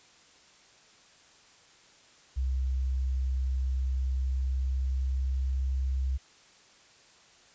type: tone with pitch glide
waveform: sine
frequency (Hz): 65 to 65.79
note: C2 to C2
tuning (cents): -11 to +10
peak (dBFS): -26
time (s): 2.36-6.18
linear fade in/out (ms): 20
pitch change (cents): +21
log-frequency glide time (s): 3.88-5.56
effects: white hiss -58 dBFS RMS until 7.54 s + resampled to 16000 Hz